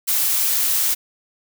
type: noise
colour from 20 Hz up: blue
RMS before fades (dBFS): -19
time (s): 0.07-0.95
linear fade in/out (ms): 20
effects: none